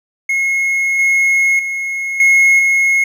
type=tone with level steps; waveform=triangle; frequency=2166 Hz; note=C#7; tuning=41 cents flat; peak=-11 / -8 / -16 / -5 / -8 dBFS; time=0.29-3.04 s; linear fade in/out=5 ms; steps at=0.99 / 1.59 / 2.2 / 2.59 s; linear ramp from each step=2 ms; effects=none